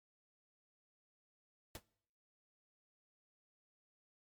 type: noise with exponential decay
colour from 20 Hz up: pink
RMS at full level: -42 dBFS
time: 1.75-1.83 s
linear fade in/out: 1 ms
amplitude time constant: 16 ms
effects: noise-tail reverb RT60 0.7 s tail -23 dB re dry + MP3 96 kbps